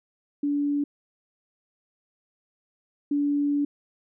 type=tone pair in turn; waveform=sine; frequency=288.1 / 288.1 Hz; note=D4 / D4; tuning=-33 / -33 cents; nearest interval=unison; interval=0 cents; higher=neither; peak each=-22 / -21 dBFS; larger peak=second; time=0.43-0.84 / 3.11-3.65 s; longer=second; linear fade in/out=5 ms; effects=none